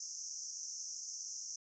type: band-pass noise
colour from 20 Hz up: white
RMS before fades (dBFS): -45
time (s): 0-1.56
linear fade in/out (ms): 5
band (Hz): 5500 to 6500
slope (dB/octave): 96
effects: none